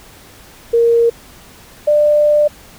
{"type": "tone pair in turn", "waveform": "sine", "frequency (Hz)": [466.2, 594.9], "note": ["A#4", "D5"], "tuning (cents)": [0, 22], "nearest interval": "major third", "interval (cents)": 422, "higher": "second", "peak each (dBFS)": -8, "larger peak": "neither", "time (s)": [[0.73, 1.1], [1.87, 2.48]], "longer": "second", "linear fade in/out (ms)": 10, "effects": ["pink hiss -41 dBFS RMS until 2.78 s"]}